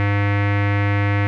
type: tone with low-pass filter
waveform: square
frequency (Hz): 101.4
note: G#2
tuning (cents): -41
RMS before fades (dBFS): -18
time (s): 0-1.27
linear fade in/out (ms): 0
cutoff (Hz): 2100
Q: 3.7
effects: none